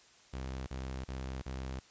sawtooth tone bursts, 65.41 Hz, C2, in tune, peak -34 dBFS, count 4, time 0.33-1.798 s, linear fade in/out 10 ms, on 340 ms, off 36 ms, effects white hiss -61 dBFS RMS until 1.9 s + resampled to 16000 Hz

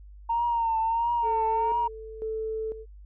sine tone with vibrato, 920 Hz, A#5, 23 cents flat, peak -22 dBFS, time 0.29-1.88 s, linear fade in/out 10 ms, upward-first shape triangle, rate 1.5 Hz, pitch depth 63 cents each way
sine tone with tremolo, 440 Hz, A4, in tune, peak -28 dBFS, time 1.22-2.86 s, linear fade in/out 50 ms, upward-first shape square, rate 1 Hz, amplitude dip 70%
effects tanh soft clip ceiling -17 dBFS + added 50 Hz sine -44 dBFS peak until 3.05 s

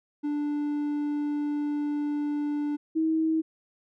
triangle / sine tone pair in turn, 293.7 / 319.4 Hz, D4 / D#4, 0 / +45 cents, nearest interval minor second, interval 145 cents, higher second, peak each -24 / -22 dBFS, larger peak second, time 0.23-2.77 / 2.95-3.42 s, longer first, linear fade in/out 20 ms, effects none

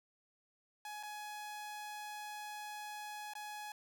sawtooth tone with dropouts, 840 Hz, G#5, 19 cents sharp, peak -40 dBFS, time 0.85-3.72 s, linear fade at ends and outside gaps 2 ms, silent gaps 1.029-1.033 / 3.336-3.352 s, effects none

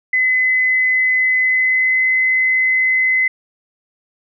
sine tone with pitch glide, 2026 to 2039 Hz, B6 to C7, +44 to -45 cents, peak -12 dBFS, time 0.13-3.28 s, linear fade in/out 5 ms, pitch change +11 cents, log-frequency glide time 1.4-2.06 s, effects none

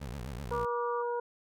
20% pulse tone with vibrato, 64.8 Hz, C2, 16 cents flat, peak -33 dBFS, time 0-0.66 s, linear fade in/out 20 ms, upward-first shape triangle, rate 7.8 Hz, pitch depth 290 cents each way
harmonic tone, 478.6 Hz, A#4, 46 cents sharp, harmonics 1 / 2 / 3, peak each -32 / -35 / -45 dBFS, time 0.51-1.2 s, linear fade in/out 5 ms
sine tone, 1174.7 Hz, D6, in tune, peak -36 dBFS, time 0.52-1.03 s, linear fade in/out 20 ms
effects none

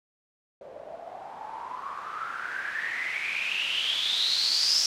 blue noise with low-pass filter sweep, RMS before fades -30 dBFS, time 0.61-4.86 s, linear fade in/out 2 ms, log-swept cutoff 550 to 5400 Hz, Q 9.9, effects none

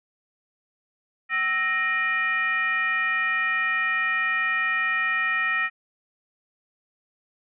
sine tone with frequency modulation, 1864.7 Hz, A#6, in tune, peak -21 dBFS, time 1.29-5.7 s, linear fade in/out 50 ms, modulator 552 Hz, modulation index 0.9, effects none

